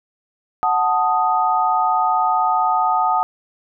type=chord; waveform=sine; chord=D# diminished; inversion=first; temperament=equal; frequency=740 / 880 / 1244.5 Hz; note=F#5 / A5 / D#6; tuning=0 / 0 / 0 cents; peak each=-19 dBFS; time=0.63-3.23 s; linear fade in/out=0 ms; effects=none